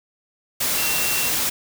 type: tone in noise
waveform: sine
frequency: 2724 Hz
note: F7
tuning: 44 cents flat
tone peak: -27 dBFS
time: 0.77-1.3 s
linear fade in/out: 10 ms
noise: white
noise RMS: -22 dBFS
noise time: 0.6-1.5 s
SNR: -8 dB
effects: none